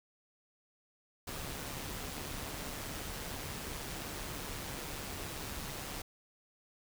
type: noise with amplitude modulation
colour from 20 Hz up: pink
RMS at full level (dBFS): -40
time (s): 1.27-6.02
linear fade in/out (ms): 5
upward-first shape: sine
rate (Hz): 143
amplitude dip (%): 40
effects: none